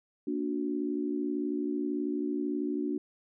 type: chord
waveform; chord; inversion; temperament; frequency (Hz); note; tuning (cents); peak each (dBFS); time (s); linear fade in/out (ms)
sine; Bb augmented; none; just; 233.1 / 291.4 / 364.2; Bb3 / D4 / F#4; 0 / -13 / -27; -36 / -31 / -35; 0.27-2.98; 5
effects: none